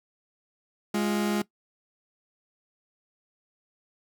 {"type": "tone pair together", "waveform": "40% pulse", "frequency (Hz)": [207.7, 349.3], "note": ["G#3", "F4"], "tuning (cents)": [0, 0], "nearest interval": "major sixth", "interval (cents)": 900, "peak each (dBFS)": [-25, -29], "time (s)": [0.94, 1.42], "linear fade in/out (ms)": 5, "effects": ["noise-tail reverb RT60 0.1 s tail -19 dB re dry"]}